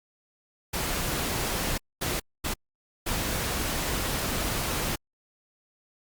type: noise bursts at uneven times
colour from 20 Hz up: pink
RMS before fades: -29 dBFS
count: 4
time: 0.73-1.78 / 2.01-2.2 / 2.44-2.54 / 3.06-4.96 s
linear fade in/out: 10 ms
effects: Opus 48 kbps